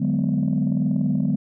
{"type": "chord", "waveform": "sine", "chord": "G# half-diminished seventh", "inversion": "second", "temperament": "just", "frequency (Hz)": [149.51, 186.89, 207.7, 249.2], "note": ["D3", "F#3", "G#3", "B3"], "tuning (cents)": [31, 18, 0, 16], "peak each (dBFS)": -23, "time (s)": [0, 1.36], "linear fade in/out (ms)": 10, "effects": ["tanh soft clip ceiling -13 dBFS"]}